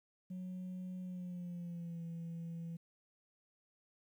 sine tone with pitch glide, 183.4 to 167.21 Hz, F#3 to E3, -15 to +25 cents, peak -39 dBFS, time 0.3-2.77 s, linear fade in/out 10 ms, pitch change -160 cents, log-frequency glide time 1.01-2.03 s, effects tanh soft clip ceiling -40 dBFS + 12-bit

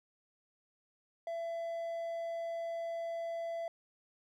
triangle tone, 670 Hz, E5, 28 cents sharp, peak -34 dBFS, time 1.27-3.68 s, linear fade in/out 2 ms, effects none

